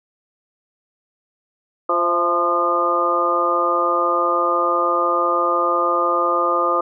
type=harmonic tone with a mistuned harmonic; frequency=174 Hz; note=F3; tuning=6 cents flat; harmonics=2 / 3 / 4 / 5 / 6 / 7; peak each=-25 / -22 / -26 / -29 / -25 / -18 dBFS; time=1.89-6.81 s; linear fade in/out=5 ms; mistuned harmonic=4; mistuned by=-50 cents; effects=none